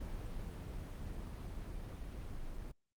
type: noise with level ramp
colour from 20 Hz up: brown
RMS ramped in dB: -42 to -45 dBFS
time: 0-2.72 s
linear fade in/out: 10 ms
effects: Opus 24 kbps